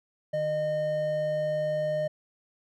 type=tone pair together; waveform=triangle; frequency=152.9 / 611.1 Hz; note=D#3 / D#5; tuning=-30 / -31 cents; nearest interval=2 octaves; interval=2399 cents; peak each=-34 / -24 dBFS; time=0.33-2.08 s; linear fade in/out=10 ms; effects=none